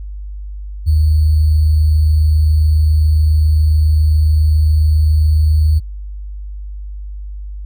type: tone with sample-and-hold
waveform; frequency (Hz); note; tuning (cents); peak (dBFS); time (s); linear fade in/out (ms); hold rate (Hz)
sine; 77.3; D#2; -11; -8; 0.86-5.8; 20; 4410
effects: added 50 Hz sine -24 dBFS peak until 7.65 s